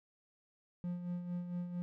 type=tone with tremolo; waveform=triangle; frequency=176.4 Hz; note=F3; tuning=18 cents sharp; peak=-33 dBFS; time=0.84-1.82 s; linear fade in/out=0 ms; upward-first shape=sine; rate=4.4 Hz; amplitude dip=55%; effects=none